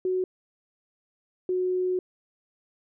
sine tone pair in turn, 370 / 366.6 Hz, F#4 / F#4, 0 / -16 cents, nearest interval unison, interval 16 cents, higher first, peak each -23 dBFS, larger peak neither, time 0.05-0.24 / 1.49-1.99 s, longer second, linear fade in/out 2 ms, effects none

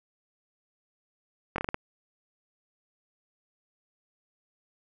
slowing click train, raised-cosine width 0.5 ms, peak -14 dBFS, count 6, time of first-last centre 1.56-1.744 s, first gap 22 ms, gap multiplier 1.26, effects none

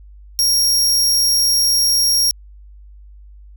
sawtooth tone, 5588 Hz, F8, in tune, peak -10 dBFS, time 0.39-2.31 s, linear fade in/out 0 ms, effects added 50 Hz sine -38 dBFS peak until 3.56 s

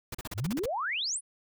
pink noise bursts, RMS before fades -37 dBFS, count 9, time 0.12-0.659 s, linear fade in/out 5 ms, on 27 ms, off 37 ms
sine exponential sweep, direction up, 83.6 to 10420 Hz, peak -29 dBFS, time 0.34-1.21 s, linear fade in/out 50 ms
effects none

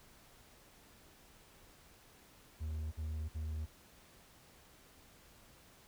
triangle tone bursts, 77.78 Hz, D#2, in tune, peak -35 dBFS, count 3, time 2.6-3.662 s, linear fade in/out 20 ms, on 320 ms, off 51 ms, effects pink hiss -62 dBFS RMS until 5.87 s

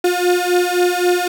35% pulse beating tone pair, 354.8 / 358.6 Hz, F4 / F4, +27 / +46 cents, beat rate 3.8 Hz, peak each -15 dBFS, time 0.04-1.28 s, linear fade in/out 5 ms, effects none

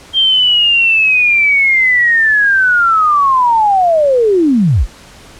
sine linear sweep, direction down, 3191 to 30.46 Hz, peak -7 dBFS, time 0.13-4.87 s, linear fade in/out 50 ms, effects pink hiss -38 dBFS RMS until 5.39 s + low-pass 9000 Hz 12 dB/octave

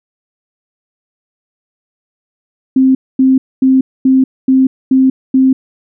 sine tone bursts, 262.8 Hz, C4, 8 cents sharp, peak -5 dBFS, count 7, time 2.76-5.53 s, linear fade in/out 5 ms, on 190 ms, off 240 ms, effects none

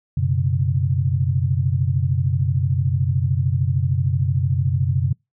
sine chord, F# suspended fourth, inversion none, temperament equal with one note detuned, 92.5 / 125.27 / 138.59 Hz, F#2 / B2 / C#3, 0 / +25 / 0 cents, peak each -21 dBFS, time 0.17-5.13 s, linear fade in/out 5 ms, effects noise-tail reverb RT60 0.2 s tail -26 dB re dry

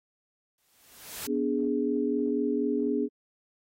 white noise with exponential growth, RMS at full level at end -34 dBFS, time 0.58-1.27 s, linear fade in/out 2 ms, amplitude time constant 150 ms
sine chord, G# diminished, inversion first, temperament equal with one note detuned, 246.9 / 291 / 415.3 Hz, B3 / D4 / G#4, 0 / -16 / 0 cents, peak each -29 dBFS, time 1.26-3.09 s, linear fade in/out 50 ms
effects AAC 48 kbps

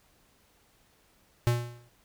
square tone with exponential decay, 119.9 Hz, A#2, 49 cents sharp, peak -20 dBFS, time 1.47-1.89 s, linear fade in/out 0 ms, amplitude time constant 90 ms, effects pink hiss -65 dBFS RMS until 2.04 s

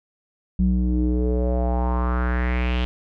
square tone with low-pass filter sweep, 61.5 Hz, B1, 7 cents flat, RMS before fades -21 dBFS, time 0.59-2.85 s, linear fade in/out 0 ms, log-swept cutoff 180 to 3200 Hz, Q 4, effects none

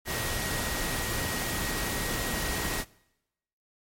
sine tone in noise, 1893 Hz, A#6, 26 cents sharp, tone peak -38 dBFS, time 0.05-2.85 s, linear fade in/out 50 ms, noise pink, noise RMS -31 dBFS, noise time 0.05-2.85 s, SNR -10 dB, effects noise-tail reverb RT60 0.9 s tail -23 dB re dry + MP3 64 kbps

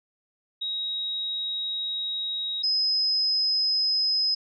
sine tone pair in turn, 3802 / 5075 Hz, A#7 / D#8, +33 / +33 cents, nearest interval perfect fourth, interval 500 cents, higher second, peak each -27 / -21 dBFS, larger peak second, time 0.61-2.63 / 2.63-4.35 s, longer first, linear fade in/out 10 ms, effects none

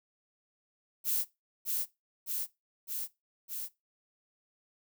violet noise with echo, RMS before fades -30 dBFS, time 1.04-1.25 s, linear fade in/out 50 ms, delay 610 ms, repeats 4, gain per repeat -2 dB, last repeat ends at 3.69 s, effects noise-tail reverb RT60 0.2 s tail -18 dB re dry

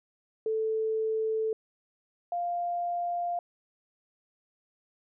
sine tone pair in turn, 440 / 698.5 Hz, A4 / F5, 0 / 0 cents, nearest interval minor sixth, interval 800 cents, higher second, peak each -26 / -28 dBFS, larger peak first, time 0.46-1.53 / 2.32-3.39 s, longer neither, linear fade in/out 2 ms, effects none

